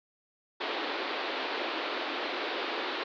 pink band-pass noise, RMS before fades -34 dBFS, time 0.6-3.04 s, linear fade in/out 10 ms, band 290 to 4300 Hz, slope 48 dB/octave, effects none

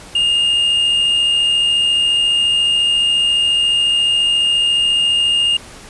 triangle tone with amplitude modulation, 2830 Hz, F7, 22 cents sharp, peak -9 dBFS, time 0.15-5.57 s, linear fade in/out 5 ms, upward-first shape sine, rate 74.3 Hz, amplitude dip 30%, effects pink hiss -37 dBFS RMS until 5.89 s + resampled to 24000 Hz

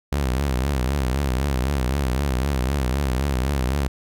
sawtooth tone with vibrato, 66.7 Hz, C2, 34 cents sharp, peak -16 dBFS, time 0.12-3.88 s, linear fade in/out 5 ms, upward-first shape triangle, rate 3.9 Hz, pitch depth 170 cents each way, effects none

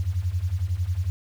sine beating tone pair, 83.2 / 94.2 Hz, E2 / F#2, +17 / +32 cents, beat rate 11 Hz, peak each -27 / -25 dBFS, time 0-1.1 s, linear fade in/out 0 ms, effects 8-bit

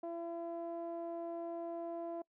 sawtooth tone with low-pass filter, 337.4 Hz, E4, 40 cents sharp, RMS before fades -42 dBFS, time 0.03-2.22 s, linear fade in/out 5 ms, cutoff 700 Hz, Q 3, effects noise-tail reverb RT60 0.1 s tail -25 dB re dry

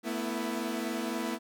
sawtooth chord, A suspended second, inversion none, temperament equal with one note detuned, 223.1 / 246.9 / 329.6 Hz, A3 / B3 / E4, +24 / 0 / 0 cents, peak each -32 dBFS, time 0.03-1.39 s, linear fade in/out 50 ms, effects none

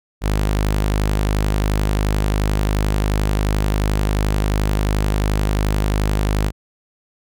sawtooth tone, 51.4 Hz, G#1, 17 cents flat, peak -12 dBFS, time 0.21-6.52 s, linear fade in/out 50 ms, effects none

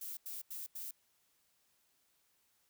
violet noise bursts, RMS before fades -44 dBFS, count 4, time 0.01-0.911 s, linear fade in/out 5 ms, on 160 ms, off 87 ms, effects white hiss -75 dBFS RMS until 2.69 s

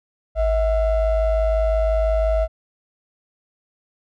triangle ring-modulated tone, 347.9 Hz, F4, 7 cents flat, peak -11 dBFS, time 0.35-2.48 s, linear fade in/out 50 ms, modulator 295 Hz, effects none

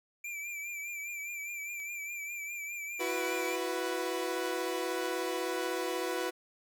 square tone with vibrato, 2350 Hz, D7, 1 cent sharp, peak -38 dBFS, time 0.24-3.56 s, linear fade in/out 5 ms, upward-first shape triangle, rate 4.9 Hz, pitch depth 56 cents each way
clicks, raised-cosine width 0.2 ms, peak -39 / -43 dBFS, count 2, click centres 1.801 / 3.497 s
sawtooth chord, E suspended second, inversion none, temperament equal with one note detuned, 333.7 / 370 / 493.9 Hz, E4 / F#4 / B4, +21 / 0 / 0 cents, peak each -34 / -32 / -32 dBFS, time 2.99-6.31 s, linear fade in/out 20 ms
effects none

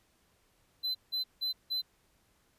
triangle tone bursts, 4047 Hz, B7, 42 cents sharp, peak -29 dBFS, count 4, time 0.83-1.82 s, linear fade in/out 20 ms, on 120 ms, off 170 ms, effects pink hiss -70 dBFS RMS until 2.58 s + resampled to 32000 Hz

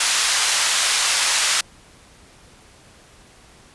white band-pass noise, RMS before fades -19 dBFS, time 0-1.61 s, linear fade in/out 5 ms, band 1000 to 7500 Hz, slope 12 dB/octave, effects pink hiss -49 dBFS RMS until 3.74 s + resampled to 24000 Hz

